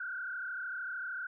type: tone with frequency modulation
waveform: sine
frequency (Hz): 1480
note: F#6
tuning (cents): 0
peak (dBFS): -36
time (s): 0-1.27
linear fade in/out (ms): 5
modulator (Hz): 33.1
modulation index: 2.3
effects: none